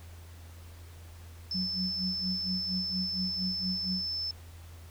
sine tone, 5274 Hz, E8, in tune, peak -31 dBFS, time 1.51-4.31 s, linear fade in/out 2 ms
sine tone with tremolo, 185 Hz, F#3, in tune, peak -30 dBFS, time 1.54-4.06 s, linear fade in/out 10 ms, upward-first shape sine, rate 4.3 Hz, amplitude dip 95%
effects added 84 Hz sine -46 dBFS peak until 4.9 s + pink hiss -56 dBFS RMS until 4.9 s

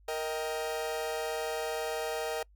40% pulse chord, Eb major, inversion second, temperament equal with one note detuned, 466.2 / 628.4 / 784 Hz, Bb4 / Eb5 / G5, 0 / +17 / 0 cents, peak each -34 / -36 / -38 dBFS, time 0.08-2.43 s, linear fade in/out 5 ms, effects noise-tail reverb RT60 0.1 s tail -26 dB re dry + added 50 Hz sine -57 dBFS peak until 2.55 s

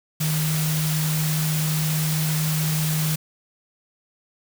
sine tone in noise, 155.56 Hz, D#3, in tune, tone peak -21 dBFS, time 0.2-3.16 s, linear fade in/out 10 ms, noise white, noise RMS -28 dBFS, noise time 0.2-3.16 s, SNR +4 dB, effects none

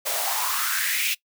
white noise with high-pass filter sweep, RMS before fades -25 dBFS, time 0.05-1.15 s, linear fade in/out 20 ms, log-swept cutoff 560 to 2700 Hz, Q 4.6, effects noise-tail reverb RT60 0.1 s tail -21 dB re dry

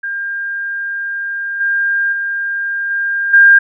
sine tone with level steps, 1603 Hz, G6, 38 cents sharp, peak -18 / -12 / -16 / -14 / -3 dBFS, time 0.03-3.59 s, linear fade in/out 10 ms, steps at 1.6 / 2.12 / 2.9 / 3.33 s, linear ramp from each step 10 ms, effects none

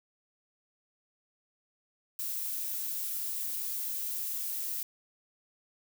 violet noise, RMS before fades -35 dBFS, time 2.19-4.83 s, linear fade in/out 2 ms, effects none

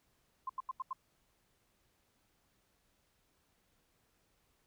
sine tone bursts, 1046.5 Hz, C6, in tune, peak -35 dBFS, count 5, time 0.47-0.931 s, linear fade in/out 5 ms, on 25 ms, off 84 ms, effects pink hiss -75 dBFS RMS until 4.66 s

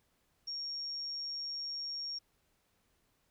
sine tone, 5550 Hz, F8, 12 cents flat, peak -37 dBFS, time 0.47-2.19 s, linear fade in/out 10 ms, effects pink hiss -75 dBFS RMS until 3.3 s

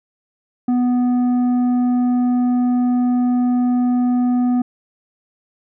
sine tone with tanh clipping, 246.9 Hz, B3, in tune, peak -15 dBFS, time 0.68-4.62 s, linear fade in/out 5 ms, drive 7 dB, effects none

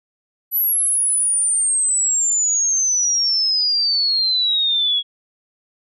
sine exponential sweep, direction down, 11970 to 3322 Hz, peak -15 dBFS, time 0.51-5.03 s, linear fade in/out 50 ms, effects none

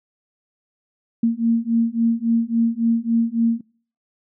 sine beating tone pair, 228.5 / 232.1 Hz, A#3 / A#3, -34 / -7 cents, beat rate 3.6 Hz, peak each -19 dBFS, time 1.23-3.61 s, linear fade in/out 5 ms, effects noise-tail reverb RT60 0.5 s tail -25 dB re dry

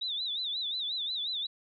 sine tone with vibrato, 3729 Hz, A#7, in tune, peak -31 dBFS, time 0.01-1.47 s, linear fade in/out 10 ms, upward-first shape sine, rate 5.6 Hz, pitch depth 140 cents each way, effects none

